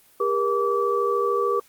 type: tone cluster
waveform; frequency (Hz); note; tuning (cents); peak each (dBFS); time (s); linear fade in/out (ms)
sine; 402.4 / 475.8 / 1155; G4 / A#4 / D6; +45 / +35 / -29; -24; 0.2-1.6; 5
effects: white hiss -56 dBFS RMS until 1.68 s + Opus 32 kbps